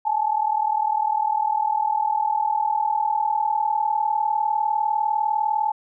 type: tone pair together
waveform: sine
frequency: 840.1 / 880 Hz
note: G#5 / A5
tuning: +20 / 0 cents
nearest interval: minor second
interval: 80 cents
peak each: -22 dBFS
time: 0.05-5.72 s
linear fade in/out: 10 ms
effects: none